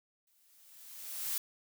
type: noise with exponential growth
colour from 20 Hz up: blue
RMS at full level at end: -33 dBFS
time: 0.27-1.38 s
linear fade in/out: 2 ms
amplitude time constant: 240 ms
effects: none